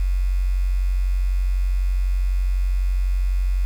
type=tone with quantisation; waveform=sine; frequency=46 Hz; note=F#1; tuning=9 cents flat; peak=-17 dBFS; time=0-3.65 s; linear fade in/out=0 ms; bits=7; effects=none